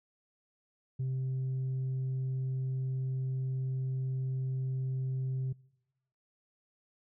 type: tone with tanh clipping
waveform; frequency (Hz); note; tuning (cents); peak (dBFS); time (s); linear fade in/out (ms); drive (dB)
sine; 130.81; C3; 0; -31; 0.99-5.53; 10; 1
effects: noise-tail reverb RT60 1.0 s tail -25 dB re dry